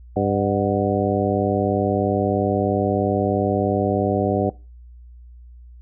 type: harmonic tone with a mistuned harmonic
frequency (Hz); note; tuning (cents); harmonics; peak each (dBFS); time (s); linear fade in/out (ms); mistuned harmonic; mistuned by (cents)
100; G2; +35; 1 / 2 / 3 / 4 / 5 / 6 / 7; -25 / -25 / -25 / -25 / -25 / -25 / -25; 0.16-4.5; 5; 7; +89
effects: noise-tail reverb RT60 0.3 s tail -22 dB re dry + added 60 Hz sine -40 dBFS peak until 5.81 s